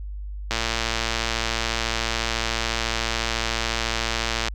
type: click train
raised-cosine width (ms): 0.2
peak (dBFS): -6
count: 454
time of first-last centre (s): 0.51-4.484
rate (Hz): 114
effects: added 50 Hz sine -30 dBFS peak until 4.54 s